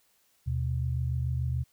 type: tone pair together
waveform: sine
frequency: 78.58 / 125.5 Hz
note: D#2 / B2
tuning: +18 / +28 cents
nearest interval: minor sixth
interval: 810 cents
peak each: -30 / -29 dBFS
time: 0.46-1.64 s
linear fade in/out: 20 ms
effects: white hiss -68 dBFS RMS until 1.72 s